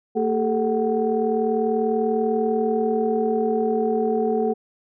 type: tone cluster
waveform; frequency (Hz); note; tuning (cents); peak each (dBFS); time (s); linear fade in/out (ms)
sine; 225.9 / 397.5 / 437.7 / 745; A3 / G4 / A4 / F#5; +46 / +24 / -9 / +12; -24 / -27 / -21 / -27; 0.15-4.54; 20
effects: tanh soft clip ceiling -8 dBFS